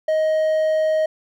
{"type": "tone", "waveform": "triangle", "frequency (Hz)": 627, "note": "D#5", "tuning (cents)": 13, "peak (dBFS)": -14, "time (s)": [0.08, 1.06], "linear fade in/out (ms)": 5, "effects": []}